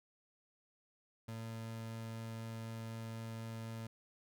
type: tone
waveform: 30% pulse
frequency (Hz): 113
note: A2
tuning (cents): +47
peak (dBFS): -40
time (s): 1.28-3.87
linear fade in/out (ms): 5
effects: none